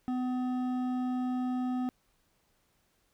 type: tone with hard clipping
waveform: sine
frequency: 252.1 Hz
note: B3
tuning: 36 cents sharp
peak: -31 dBFS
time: 0.08-1.89 s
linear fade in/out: 0 ms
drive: 9 dB
effects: pink hiss -72 dBFS RMS until 3.13 s